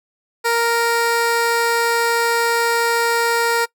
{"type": "tone", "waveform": "15% pulse", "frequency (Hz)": 466.2, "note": "A#4", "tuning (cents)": 0, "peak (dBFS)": -9, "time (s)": [0.44, 3.66], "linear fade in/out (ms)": 20, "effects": ["noise-tail reverb RT60 0.1 s tail -22 dB re dry"]}